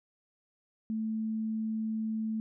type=tone; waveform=sine; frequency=220 Hz; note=A3; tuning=in tune; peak=-30 dBFS; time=0.9-2.4 s; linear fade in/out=0 ms; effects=none